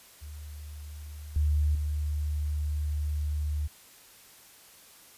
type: tone with level steps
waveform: sine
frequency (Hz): 74.7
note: D2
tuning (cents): +30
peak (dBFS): -39 / -22 / -27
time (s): 0.21-3.68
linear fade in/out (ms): 20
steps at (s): 1.36 / 1.75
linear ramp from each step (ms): 2
effects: white hiss -54 dBFS RMS until 5.17 s + resampled to 32000 Hz